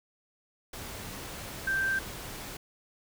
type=tone in noise; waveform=sine; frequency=1568 Hz; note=G6; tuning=in tune; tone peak=-26 dBFS; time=1.67-1.99 s; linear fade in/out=5 ms; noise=pink; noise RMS=-41 dBFS; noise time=0.73-2.57 s; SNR=+12 dB; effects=none